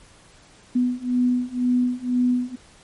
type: beating tone pair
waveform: sine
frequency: 246.9 / 248.9 Hz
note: B3 / B3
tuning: 0 / +14 cents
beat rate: 2 Hz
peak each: -22 / -21 dBFS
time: 0.75-2.56 s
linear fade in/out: 10 ms
effects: pink hiss -51 dBFS RMS until 2.83 s + MP3 48 kbps